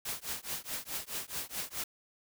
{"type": "noise with tremolo", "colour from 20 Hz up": "white", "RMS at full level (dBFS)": -35, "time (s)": [0.05, 1.84], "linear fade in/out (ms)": 5, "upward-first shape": "triangle", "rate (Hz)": 4.7, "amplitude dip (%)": 100, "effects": []}